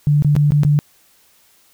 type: tone with dropouts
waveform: sine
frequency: 146.83 Hz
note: D3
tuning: in tune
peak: -10 dBFS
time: 0.07-0.79 s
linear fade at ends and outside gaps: 0 ms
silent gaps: 0.223-0.247 / 0.353-0.364 / 0.506-0.52 / 0.634-0.649 s
effects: white hiss -54 dBFS RMS until 1.73 s